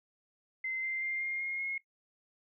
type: tone with pitch steps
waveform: sine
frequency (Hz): 2068 / 2086 / 2104 / 2122 / 2141 / 2160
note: C7 / C7 / C7 / C7 / C7 / C#7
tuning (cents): -21 / -6 / +9 / +24 / +39 / -45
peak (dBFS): -33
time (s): 0.64-1.78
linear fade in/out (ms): 5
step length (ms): 190
effects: noise-tail reverb RT60 0.1 s tail -17 dB re dry